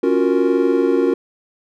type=chord; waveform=triangle; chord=Gb major seventh; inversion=second; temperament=equal; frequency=277.2 / 349.2 / 370 / 466.2 Hz; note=Db4 / F4 / Gb4 / Bb4; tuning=0 / 0 / 0 / 0 cents; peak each=-17 dBFS; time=0.03-1.14 s; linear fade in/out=5 ms; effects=none